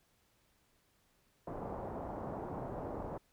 white low-pass noise, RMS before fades -42 dBFS, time 1.47-3.18 s, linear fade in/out 5 ms, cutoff 840 Hz, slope 24 dB/octave, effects pink hiss -73 dBFS RMS until 3.32 s

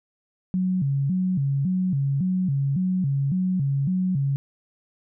sine tone with vibrato, 160 Hz, D#3, 49 cents sharp, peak -20 dBFS, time 0.54-4.36 s, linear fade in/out 0 ms, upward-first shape square, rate 1.8 Hz, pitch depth 250 cents each way, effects none

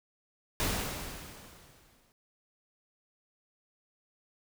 pink noise with exponential decay, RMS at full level -29 dBFS, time 0.6-2.12 s, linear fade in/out 0 ms, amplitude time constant 330 ms, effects none

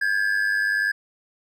triangle ring-modulated tone, 1655 Hz, G#6, 6 cents flat, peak -15 dBFS, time 0.01-0.92 s, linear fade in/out 10 ms, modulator 50.2 Hz, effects none

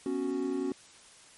triangle chord, B suspended second, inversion none, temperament equal, 246.9 / 277.2 / 370 Hz, B3 / C#4 / F#4, 0 / 0 / 0 cents, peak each -35 / -30 / -31 dBFS, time 0.06-0.72 s, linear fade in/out 2 ms, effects white hiss -55 dBFS RMS until 1.37 s + MP3 48 kbps

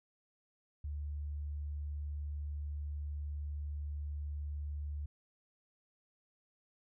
sine tone, 73.4 Hz, D2, in tune, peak -37 dBFS, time 0.84-5.06 s, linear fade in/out 5 ms, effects none

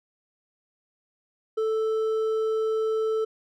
triangle tone with hard clipping, 440 Hz, A4, in tune, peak -24 dBFS, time 1.57-3.25 s, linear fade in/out 10 ms, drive 8 dB, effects none

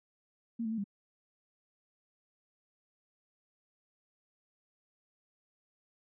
sine tone with pitch steps, 230.9 / 220 / 225.7 / 200.1 Hz, A#3 / A3 / A3 / G3, -16 / 0 / +44 / +36 cents, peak -32 dBFS, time 0.59-0.842 s, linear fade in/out 10 ms, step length 63 ms, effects none

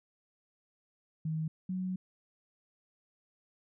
sine tone pair in turn, 158.1 / 185.19 Hz, D#3 / F#3, +28 / +2 cents, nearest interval minor third, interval 274 cents, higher second, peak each -31 / -32 dBFS, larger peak first, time 1.25-1.48 / 1.69-1.96 s, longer second, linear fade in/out 5 ms, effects none

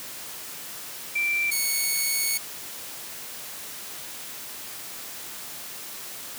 sine / 5% pulse tone pair in turn, 2349 / 2217 Hz, D7 / C#7, 0 / 0 cents, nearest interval minor second, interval 100 cents, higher first, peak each -22 / -13 dBFS, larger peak second, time 1.15-1.51 / 1.51-2.38 s, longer second, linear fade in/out 10 ms, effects white hiss -38 dBFS RMS until 6.38 s + high-pass 100 Hz 12 dB/octave

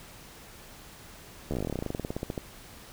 slowing click train, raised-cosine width 2 ms, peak -18 dBFS, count 25, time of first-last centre 1.51-2.378 s, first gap 13 ms, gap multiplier 1.08, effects pink hiss -49 dBFS RMS until 2.92 s

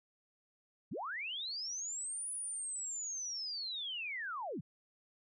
sine linear two-way sweep, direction up then down, 103.83 to 9956 to 107.2 Hz, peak -38 dBFS, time 0.91-4.61 s, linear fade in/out 10 ms, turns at 2.31 s, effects none

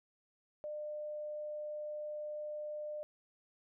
sine tone, 601 Hz, D5, 40 cents sharp, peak -39 dBFS, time 0.64-3.03 s, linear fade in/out 0 ms, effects none

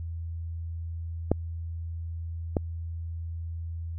clicks, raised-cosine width 2 ms, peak -8 / -11 dBFS, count 2, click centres 1.316 / 2.568 s, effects added 83 Hz sine -32 dBFS peak until 3.98 s

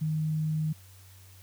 sine tone, 155.56 Hz, D#3, in tune, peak -26 dBFS, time 0.01-0.73 s, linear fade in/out 10 ms, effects added 94 Hz sine -51 dBFS peak until 1.42 s + white hiss -57 dBFS RMS until 1.42 s

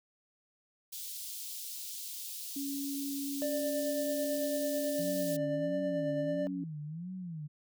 white high-pass noise, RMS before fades -42 dBFS, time 0.92-5.37 s, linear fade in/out 10 ms, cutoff 3400 Hz, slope 24 dB/octave
sine tone, 279.3 Hz, C#4, 13 cents sharp, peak -35 dBFS, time 2.56-6.64 s, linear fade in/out 5 ms
triangle tone with tremolo, 592 Hz, D5, 14 cents sharp, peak -29 dBFS, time 3.42-6.47 s, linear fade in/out 0 ms, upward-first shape sine, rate 9.1 Hz, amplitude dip 30%
sine tone with vibrato, 166.4 Hz, E3, 17 cents sharp, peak -38 dBFS, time 4.98-7.48 s, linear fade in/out 20 ms, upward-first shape sine, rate 1.5 Hz, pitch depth 200 cents each way
effects none

